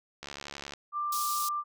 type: click train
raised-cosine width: 0.2 ms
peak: -22 dBFS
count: 37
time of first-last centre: 0.23-0.736 s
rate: 71.1 Hz
type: tone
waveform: sine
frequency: 1185 Hz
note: D6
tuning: 15 cents sharp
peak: -29 dBFS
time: 0.92-1.64 s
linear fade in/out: 50 ms
type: high-pass noise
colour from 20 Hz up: pink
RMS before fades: -35 dBFS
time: 1.12-1.49 s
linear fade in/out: 5 ms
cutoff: 4500 Hz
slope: 24 dB/octave
effects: none